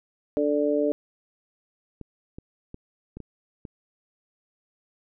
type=harmonic tone; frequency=146.83 Hz; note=D3; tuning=in tune; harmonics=2 / 3 / 4; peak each=-25 / -25 / -25 dBFS; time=0.37-0.92 s; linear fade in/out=0 ms
type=clicks; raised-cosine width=3 ms; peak=-25 dBFS; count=6; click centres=2.013 / 2.385 / 2.744 / 3.17 / 3.203 / 3.652 s
effects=none